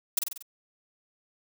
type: noise with echo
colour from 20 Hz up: blue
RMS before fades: -23 dBFS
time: 0.17-0.19 s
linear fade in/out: 5 ms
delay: 47 ms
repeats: 5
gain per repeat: -4 dB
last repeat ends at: 0.425 s
effects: none